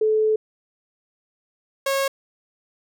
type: tone pair in turn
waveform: sine / sawtooth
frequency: 433.5 / 546.2 Hz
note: A4 / C#5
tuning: -26 / -26 cents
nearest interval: major third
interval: 400 cents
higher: second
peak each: -16 dBFS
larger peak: neither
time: 0.01-0.36 / 1.86-2.08 s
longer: first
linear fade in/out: 5 ms
effects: none